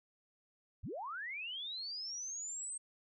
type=linear sweep; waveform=sine; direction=up; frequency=42.03 to 8400 Hz; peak=-40 dBFS; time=0.83-2.78 s; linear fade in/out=10 ms; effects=none